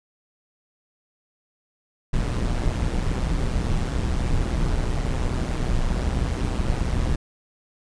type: noise with amplitude modulation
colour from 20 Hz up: brown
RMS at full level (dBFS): -20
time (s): 2.13-7.16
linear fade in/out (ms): 10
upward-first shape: sine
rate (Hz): 123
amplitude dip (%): 65
effects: resampled to 22050 Hz